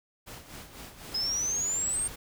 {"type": "noise with tremolo", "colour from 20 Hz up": "pink", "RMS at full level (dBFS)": -43, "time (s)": [0.26, 1.18], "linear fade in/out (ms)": 20, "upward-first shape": "sine", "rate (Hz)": 4, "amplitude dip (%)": 65}
{"type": "noise", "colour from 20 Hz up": "pink", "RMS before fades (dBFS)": -43, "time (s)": [1.11, 2.16], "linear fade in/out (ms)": 10}
{"type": "exponential sweep", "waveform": "sine", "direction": "up", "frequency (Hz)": [5060, 8760], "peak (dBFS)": -27, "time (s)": [1.14, 2.08], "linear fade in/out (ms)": 10}
{"effects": []}